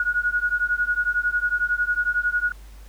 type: beating tone pair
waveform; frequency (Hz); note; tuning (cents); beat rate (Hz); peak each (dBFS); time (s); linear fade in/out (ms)
sine; 1446 / 1457; F#6 / F#6; -40 / -27; 11; -23 / -23; 0-2.52; 2
effects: added 50 Hz sine -40 dBFS peak until 2.88 s + pink hiss -53 dBFS RMS until 2.88 s